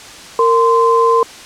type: tone pair together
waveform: sine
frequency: 461 / 1035 Hz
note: A#4 / C6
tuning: -19 / -19 cents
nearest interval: octave + major second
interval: 1400 cents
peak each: -11 dBFS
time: 0.39-1.23 s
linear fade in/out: 2 ms
effects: white hiss -34 dBFS RMS until 1.45 s + low-pass 7000 Hz 12 dB/octave